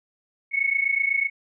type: tone pair together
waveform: sine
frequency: 2191 / 2219 Hz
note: C#7 / C#7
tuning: -21 / +1 cents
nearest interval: unison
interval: 22 cents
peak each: -23 dBFS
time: 0.51-1.3 s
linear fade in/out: 50 ms
effects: none